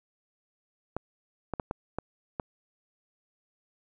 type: clicks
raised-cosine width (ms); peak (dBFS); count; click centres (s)
1; -17; 6; 0.966 / 1.537 / 1.598 / 1.711 / 1.986 / 2.398
effects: none